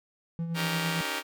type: tone with tremolo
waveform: triangle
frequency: 166.8 Hz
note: E3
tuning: 21 cents sharp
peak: -26 dBFS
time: 0.39-1.01 s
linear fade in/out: 0 ms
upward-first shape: sine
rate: 8.8 Hz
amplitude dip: 45%
type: chord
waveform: 5% pulse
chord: Eb dominant seventh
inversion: third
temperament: just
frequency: 280 / 311.1 / 388.9 / 466.7 Hz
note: Db4 / Eb4 / G4 / Bb4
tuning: +18 / 0 / -14 / +2 cents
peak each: -25 dBFS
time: 0.54-1.23 s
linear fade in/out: 50 ms
effects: none